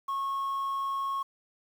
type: tone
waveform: sine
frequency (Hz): 1094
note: C#6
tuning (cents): -23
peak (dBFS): -26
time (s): 0.08-1.23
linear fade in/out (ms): 10
effects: tanh soft clip ceiling -28 dBFS + 9-bit